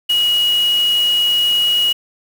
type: tone in noise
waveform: sine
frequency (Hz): 2900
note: F#7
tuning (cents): -35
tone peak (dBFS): -12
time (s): 0.09-1.93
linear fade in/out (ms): 10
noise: white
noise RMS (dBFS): -30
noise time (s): 0.09-1.93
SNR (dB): +15
effects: none